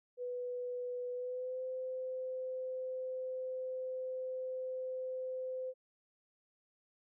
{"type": "tone with pitch glide", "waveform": "sine", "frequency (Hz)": [493.9, 514.3], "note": ["B4", "C5"], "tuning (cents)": [0, -30], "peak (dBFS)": -37, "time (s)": [0.17, 5.74], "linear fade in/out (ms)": 50, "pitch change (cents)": 70, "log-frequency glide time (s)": [1.13, 1.62], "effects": []}